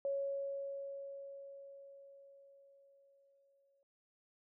sine tone with exponential decay, 554.4 Hz, C#5, in tune, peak -33 dBFS, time 0.05-3.83 s, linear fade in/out 1 ms, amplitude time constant 820 ms, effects noise-tail reverb RT60 0.4 s tail -25 dB re dry

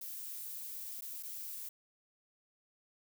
violet noise with dropouts, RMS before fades -44 dBFS, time 0.01-1.69 s, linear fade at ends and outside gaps 5 ms, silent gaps 1.01-1.02 / 1.227-1.232 s, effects none

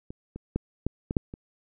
clicks, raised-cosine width 3 ms, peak -25 / -24 / -13 / -13 / -16 / -8 / -25 dBFS, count 7, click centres 0.105 / 0.36 / 0.56 / 0.866 / 1.109 / 1.168 / 1.339 s, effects none

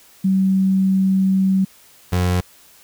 sine / 30% pulse tone pair in turn, 190.9 / 90.09 Hz, G3 / F#2, -46 / -46 cents, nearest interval octave + minor second, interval 1300 cents, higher first, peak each -13 dBFS, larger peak neither, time 0.24-1.65 / 2.12-2.41 s, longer first, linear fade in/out 10 ms, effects white hiss -49 dBFS RMS until 2.83 s

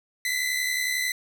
sawtooth tone pair together, 1976 / 2047 Hz, B6 / C7, 0 / -38 cents, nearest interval minor second, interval 62 cents, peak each -24 dBFS, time 0.25-1.12 s, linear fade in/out 2 ms, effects none

